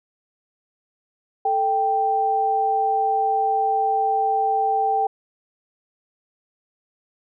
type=tone pair together; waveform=sine; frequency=440 / 784 Hz; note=A4 / G5; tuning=0 / 0 cents; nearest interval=minor seventh; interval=1000 cents; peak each=-26 / -18 dBFS; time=1.45-5.07 s; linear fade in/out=5 ms; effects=none